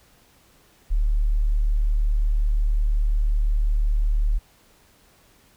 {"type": "tone", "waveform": "sine", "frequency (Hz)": 37.22, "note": "D1", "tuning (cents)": 24, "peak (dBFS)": -17, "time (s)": [0.9, 4.39], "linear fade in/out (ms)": 20, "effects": ["pink hiss -57 dBFS RMS until 5.56 s"]}